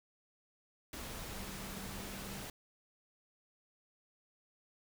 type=tone in noise; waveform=sine; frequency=196 Hz; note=G3; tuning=in tune; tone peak=-49 dBFS; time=1.34-2.43 s; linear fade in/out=2 ms; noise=pink; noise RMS=-45 dBFS; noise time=0.93-2.5 s; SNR=-7 dB; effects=none